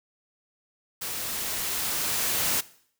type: noise with level ramp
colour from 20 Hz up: white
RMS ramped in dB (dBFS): -33 to -25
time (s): 1.01-2.61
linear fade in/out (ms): 10
effects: noise-tail reverb RT60 0.6 s tail -19 dB re dry